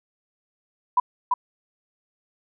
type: tone with echo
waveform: sine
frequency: 991 Hz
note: B5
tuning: 6 cents sharp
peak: -14 dBFS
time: 0.97-1 s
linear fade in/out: 5 ms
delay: 340 ms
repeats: 1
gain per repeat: -3 dB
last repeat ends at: 1.34 s
effects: none